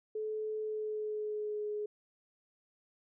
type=tone with pitch glide; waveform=sine; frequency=431.7 to 419.7 Hz; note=A4 to G#4; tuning=-33 to +18 cents; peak=-34 dBFS; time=0.15-1.86 s; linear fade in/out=5 ms; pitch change=-49 cents; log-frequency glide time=0.6-1.68 s; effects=none

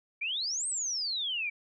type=exponential two-way sweep; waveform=sine; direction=up then down; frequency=2287 to 8570 to 2287 Hz; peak=-30 dBFS; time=0.21-1.5 s; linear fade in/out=10 ms; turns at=0.67 s; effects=none

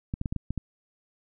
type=clicks; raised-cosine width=5 ms; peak=-17 dBFS; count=7; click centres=0.139 / 0.214 / 0.258 / 0.325 / 0.363 / 0.506 / 0.577 s; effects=none

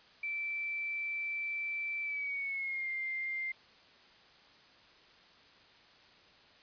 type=tone with pitch glide; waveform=sine; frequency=2331 to 2101 Hz; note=D7 to C7; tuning=-14 to +7 cents; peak=-34 dBFS; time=0.23-3.52 s; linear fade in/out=5 ms; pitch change=-179 cents; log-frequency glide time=2.02-2.91 s; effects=white hiss -60 dBFS RMS until 6.62 s + resampled to 11025 Hz

